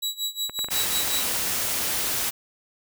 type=tone with tremolo; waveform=sawtooth; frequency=3900 Hz; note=B7; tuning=23 cents flat; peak=-21 dBFS; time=0.02-1.29 s; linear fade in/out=10 ms; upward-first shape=sine; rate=5.5 Hz; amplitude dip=90%
type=clicks; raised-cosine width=0.5 ms; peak=-20 dBFS; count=9; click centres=0.496 / 0.591 / 0.645 / 0.686 / 1.077 / 1.144 / 1.254 / 1.313 / 1.359 s
type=noise; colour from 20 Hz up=white; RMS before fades=-26 dBFS; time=0.7-2.31 s; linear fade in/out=20 ms
effects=none